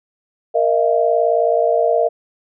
sine chord, Bb suspended fourth, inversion none, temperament equal with one note detuned, 466.2 / 622.3 / 681.3 Hz, Bb4 / Eb5 / F5, 0 / 0 / -43 cents, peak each -17 dBFS, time 0.54-2.09 s, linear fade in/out 20 ms, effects none

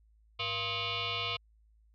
sine tone with frequency modulation, 103.83 Hz, G#2, in tune, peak -31 dBFS, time 0.39-1.37 s, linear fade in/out 10 ms, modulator 581 Hz, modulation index 6.3, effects added 54 Hz sine -61 dBFS peak until 1.94 s + MP3 96 kbps

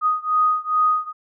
sine beating tone pair, 1244.5 / 1246.9 Hz, D#6 / D#6, 0 / +3 cents, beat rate 2.4 Hz, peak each -19 / -20 dBFS, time 0.01-1.13 s, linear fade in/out 50 ms, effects none

